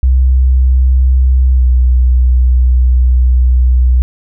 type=tone with pitch glide; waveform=sine; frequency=64.2 to 62.37 Hz; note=C2 to B1; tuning=-32 to +18 cents; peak=-5 dBFS; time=0.03-4.02 s; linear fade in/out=0 ms; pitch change=-50 cents; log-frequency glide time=1.55-1.62 s; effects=none